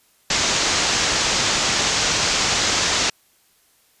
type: low-pass noise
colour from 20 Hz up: white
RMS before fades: -20 dBFS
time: 0.3-3.1 s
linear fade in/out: 5 ms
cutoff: 7100 Hz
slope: 48 dB/octave
effects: white hiss -59 dBFS RMS until 4 s + resampled to 32000 Hz